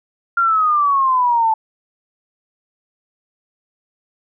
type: exponential sweep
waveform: sine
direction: down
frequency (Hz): 1396.9 to 874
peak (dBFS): -12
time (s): 0.37-1.54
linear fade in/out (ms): 5
effects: none